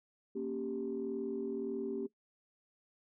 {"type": "chord", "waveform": "sine", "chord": "G diminished", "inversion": "first", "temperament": "equal with one note detuned", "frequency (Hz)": [233.1, 274.8, 392], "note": ["Bb3", "Db4", "G4"], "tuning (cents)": [0, -15, 0], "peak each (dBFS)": [-40, -40, -37], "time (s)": [0.35, 2.07], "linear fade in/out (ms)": 10, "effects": ["noise-tail reverb RT60 0.1 s tail -17 dB re dry", "tanh soft clip ceiling -27 dBFS"]}